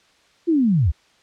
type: linear sweep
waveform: sine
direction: down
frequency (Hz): 350.4 to 60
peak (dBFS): -14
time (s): 0.47-0.92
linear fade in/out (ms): 20
effects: white hiss -57 dBFS RMS until 1.22 s + low-pass 5000 Hz 12 dB/octave